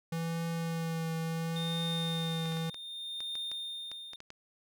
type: tone with vibrato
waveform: square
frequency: 164.81 Hz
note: E3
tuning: in tune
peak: -33 dBFS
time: 0.12-2.7 s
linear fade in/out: 5 ms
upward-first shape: triangle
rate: 0.73 Hz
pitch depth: 21 cents each way
type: tone with tremolo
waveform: triangle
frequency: 3639 Hz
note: A#7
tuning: 42 cents flat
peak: -33 dBFS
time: 1.56-4.16 s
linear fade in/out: 2 ms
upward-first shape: triangle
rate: 0.68 Hz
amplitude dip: 70%
type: clicks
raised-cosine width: 0.2 ms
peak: -28 dBFS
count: 11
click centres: 2.457 / 2.522 / 2.57 / 2.744 / 3.205 / 3.354 / 3.516 / 3.916 / 4.134 / 4.204 / 4.304 s
effects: none